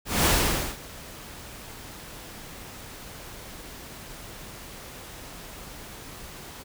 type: noise with ADSR envelope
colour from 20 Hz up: pink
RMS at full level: -20 dBFS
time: 0.05-6.64 s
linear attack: 200 ms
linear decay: 510 ms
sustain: -22 dB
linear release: 24 ms
effects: none